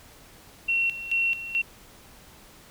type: tone with tremolo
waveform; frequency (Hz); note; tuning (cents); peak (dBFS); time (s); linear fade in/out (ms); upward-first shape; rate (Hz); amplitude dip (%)
sine; 2725; F7; -43; -21; 0.68-1.62; 10; square; 2.3; 75
effects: pink hiss -51 dBFS RMS until 2.7 s